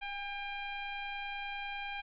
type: tone with frequency modulation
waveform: sine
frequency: 1603 Hz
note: G6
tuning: 38 cents sharp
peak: -37 dBFS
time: 0.01-2.02 s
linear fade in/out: 20 ms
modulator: 794 Hz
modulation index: 1.7
effects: none